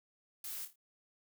blue noise with echo, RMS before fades -43 dBFS, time 0.44-0.65 s, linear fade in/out 2 ms, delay 27 ms, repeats 4, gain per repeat -8 dB, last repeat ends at 0.758 s, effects none

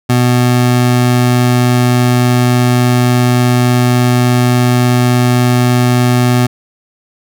25% pulse tone, 123.47 Hz, B2, in tune, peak -4 dBFS, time 0.09-6.47 s, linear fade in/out 10 ms, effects none

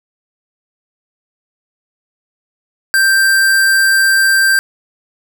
square tone, 1573 Hz, G6, 6 cents sharp, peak -9 dBFS, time 2.94-4.59 s, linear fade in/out 0 ms, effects none

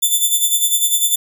5% pulse tone with tremolo, 3526 Hz, A7, 3 cents sharp, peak -3 dBFS, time 0.02-1.16 s, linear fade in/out 10 ms, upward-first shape sine, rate 10 Hz, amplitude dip 65%, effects none

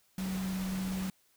sine tone in noise, 188.4 Hz, F#3, 32 cents sharp, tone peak -32 dBFS, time 0.18-1.1 s, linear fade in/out 2 ms, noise pink, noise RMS -43 dBFS, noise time 0.18-1.1 s, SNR +8 dB, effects white hiss -69 dBFS RMS until 1.36 s

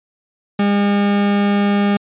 40% pulse tone, 202.6 Hz, G#3, 43 cents flat, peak -12 dBFS, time 0.59-1.97 s, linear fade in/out 5 ms, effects resampled to 8000 Hz

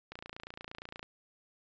click train, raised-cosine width 0.3 ms, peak -27 dBFS, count 27, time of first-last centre 0.12-1.029 s, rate 28.6 Hz, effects resampled to 16000 Hz

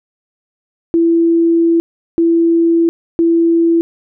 sine tone bursts at uneven times, 334.1 Hz, E4, 23 cents sharp, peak -8 dBFS, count 3, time 0.94-1.8 / 2.18-2.89 / 3.19-3.81 s, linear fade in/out 0 ms, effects none

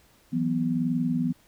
sine chord, E suspended second, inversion none, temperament equal, 164.81 / 185 / 246.9 Hz, E3 / F#3 / B3, 0 / 0 / 0 cents, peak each -28 / -31 / -25 dBFS, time 0.32-1.33 s, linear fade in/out 20 ms, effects pink hiss -60 dBFS RMS until 1.47 s

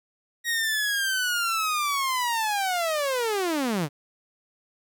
sawtooth linear sweep, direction down, 1894 to 133.7 Hz, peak -20 dBFS, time 0.44-3.89 s, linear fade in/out 50 ms, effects none

